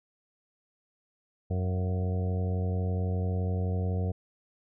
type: harmonic tone with a mistuned harmonic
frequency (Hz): 91.8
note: F#2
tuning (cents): -13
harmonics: 1 / 2 / 3 / 4 / 5 / 6 / 7 / 8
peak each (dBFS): -27 / -35 / -45 / -45 / -39 / -46 / -45 / -47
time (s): 1.5-4.12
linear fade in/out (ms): 10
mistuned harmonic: 7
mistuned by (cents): +43
effects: none